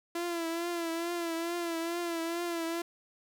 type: tone with vibrato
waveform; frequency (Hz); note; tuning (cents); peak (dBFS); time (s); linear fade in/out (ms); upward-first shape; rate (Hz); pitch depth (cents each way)
sawtooth; 338; E4; +43; -28; 0.15-2.82; 5; triangle; 2.3; 58
effects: none